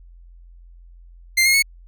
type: tone with pitch steps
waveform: sawtooth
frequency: 2093 / 2147 / 2202 Hz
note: C7 / C7 / C#7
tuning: 0 / +44 / -12 cents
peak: -10 dBFS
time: 1.37-1.625 s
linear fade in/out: 10 ms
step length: 85 ms
effects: added 43 Hz sine -42 dBFS peak until 1.87 s